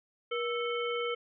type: harmonic tone with a mistuned harmonic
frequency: 440 Hz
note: A4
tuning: in tune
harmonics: 1 / 3 / 5 / 7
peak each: -32 / -37 / -39 / -40 dBFS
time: 0.31-1.15 s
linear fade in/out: 10 ms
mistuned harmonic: 1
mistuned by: +140 cents
effects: none